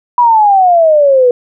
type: exponential sweep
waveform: sine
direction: down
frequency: 987.8 to 482.8 Hz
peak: -4 dBFS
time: 0.18-1.31 s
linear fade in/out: 2 ms
effects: none